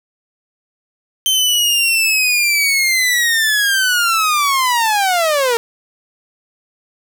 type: linear sweep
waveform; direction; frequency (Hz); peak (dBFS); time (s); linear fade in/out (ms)
sawtooth; down; 3115 to 452.2; -9; 1.26-5.57; 0
effects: none